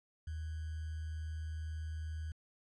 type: tone with sample-and-hold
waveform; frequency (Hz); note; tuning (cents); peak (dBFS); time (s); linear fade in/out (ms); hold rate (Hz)
sine; 78.9; D#2; +25; -38; 0.27-2.32; 5; 1575
effects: resampled to 22050 Hz